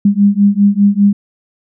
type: beating tone pair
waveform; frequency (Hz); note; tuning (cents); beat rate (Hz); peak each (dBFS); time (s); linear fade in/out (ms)
sine; 199.6 / 204.6; G3 / G#3; +32 / -26; 5; -10; 0.05-1.13; 5
effects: none